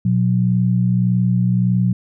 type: tone pair together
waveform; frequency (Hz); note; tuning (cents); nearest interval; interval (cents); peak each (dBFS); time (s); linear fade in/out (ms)
sine; 120.5 / 182.22; B2 / F#3; -42 / -26; perfect fifth; 716; -16; 0.05-1.93; 5
effects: none